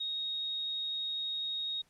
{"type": "tone", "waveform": "sine", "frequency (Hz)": 3748, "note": "A#7", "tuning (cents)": 9, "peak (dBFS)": -33, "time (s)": [0, 1.82], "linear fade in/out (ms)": 10, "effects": ["pink hiss -69 dBFS RMS until 1.89 s", "low-pass 11000 Hz 12 dB/octave"]}